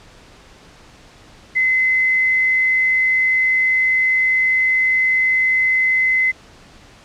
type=tone with quantisation; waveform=sine; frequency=2045 Hz; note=C7; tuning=40 cents flat; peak=-13 dBFS; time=1.55-6.32 s; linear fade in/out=20 ms; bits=7; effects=pink hiss -45 dBFS RMS until 7.04 s + low-pass 6000 Hz 12 dB/octave